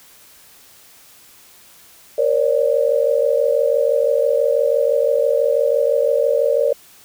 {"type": "tone cluster", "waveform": "sine", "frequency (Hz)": [469.1, 542, 588], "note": ["A#4", "C#5", "D5"], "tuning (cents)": [11, -39, 2], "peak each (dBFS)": -18, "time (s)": [2.18, 6.73], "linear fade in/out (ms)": 5, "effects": ["white hiss -47 dBFS RMS until 7.04 s"]}